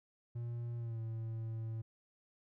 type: tone with pitch glide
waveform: triangle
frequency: 118.5 to 112.56 Hz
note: A#2 to A2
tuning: +29 to +40 cents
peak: -36 dBFS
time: 0.35-1.82 s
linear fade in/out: 10 ms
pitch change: -89 cents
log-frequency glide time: 0.77-1 s
effects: none